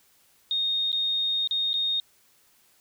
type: tone with dropouts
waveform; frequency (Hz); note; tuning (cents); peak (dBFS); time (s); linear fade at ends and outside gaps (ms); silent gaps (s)
sine; 3700; A#7; -14; -23; 0.51-2; 1; 0.918-0.928 / 1.474-1.51 / 1.732-1.74
effects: white hiss -62 dBFS RMS until 2.8 s